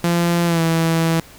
sawtooth tone with pitch glide, 171.5 to 164.23 Hz, F3 to E3, -31 to -6 cents, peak -11 dBFS, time 0.04-1.2 s, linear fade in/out 2 ms, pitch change -75 cents, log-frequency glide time 0.46-0.61 s, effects pink hiss -43 dBFS RMS until 1.38 s

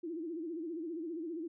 sine tone with vibrato, 329.2 Hz, E4, 2 cents flat, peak -37 dBFS, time 0.03-1.48 s, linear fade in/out 10 ms, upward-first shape sine, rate 15 Hz, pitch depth 120 cents each way, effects none

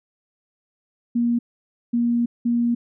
sine tone bursts at uneven times, 237.1 Hz, A#3, 30 cents sharp, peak -17 dBFS, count 3, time 1.15-1.39 / 1.93-2.26 / 2.45-2.75 s, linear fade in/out 10 ms, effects none

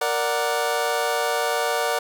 25% pulse chord, Bb augmented, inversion none, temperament equal, 466.2 / 587.3 / 740 Hz, Bb4 / D5 / F#5, 0 / 0 / 0 cents, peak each -22 dBFS, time 0.01-1.99 s, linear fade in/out 5 ms, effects none

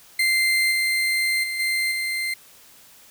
35% pulse tone with level steps, 2086 Hz, C7, 6 cents flat, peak -16 / -18 / -24 / -19 / -22 dBFS, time 0.19-2.34 s, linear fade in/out 5 ms, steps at 0.71 / 1.43 / 1.59 / 1.91 s, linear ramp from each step 10 ms, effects white hiss -50 dBFS RMS until 3.1 s

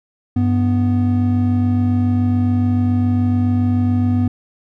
triangle tone pair together, 98 / 246.9 Hz, G2 / B3, 0 / 0 cents, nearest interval octave + major third, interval 1600 cents, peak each -14 dBFS, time 0.36-4.28 s, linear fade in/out 5 ms, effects none

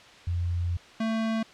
sine / square tone pair in turn, 87 / 223.1 Hz, F2 / A3, -6 / +24 cents, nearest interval octave + major third, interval 1630 cents, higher second, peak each -25 / -26 dBFS, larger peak first, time 0.27-0.77 / 1-1.43 s, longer first, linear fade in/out 5 ms, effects white hiss -50 dBFS RMS until 1.53 s + low-pass 4000 Hz 12 dB/octave

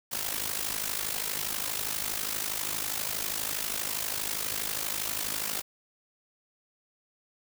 white noise with amplitude modulation, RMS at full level -29 dBFS, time 0.11-5.62 s, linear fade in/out 20 ms, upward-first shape sine, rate 52.4 Hz, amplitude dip 75%, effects none

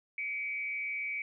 sine tone with frequency modulation, 2283 Hz, D7, 50 cents flat, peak -33 dBFS, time 0.18-1.22 s, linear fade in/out 2 ms, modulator 173 Hz, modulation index 0.48, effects none

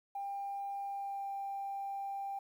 sine tone with pitch glide, 797 to 791 Hz, G5 to G5, +28 to +15 cents, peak -36 dBFS, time 0.15-2.39 s, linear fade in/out 5 ms, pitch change -13 cents, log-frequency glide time 0.87-1.3 s, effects tanh soft clip ceiling -32 dBFS + 11-bit

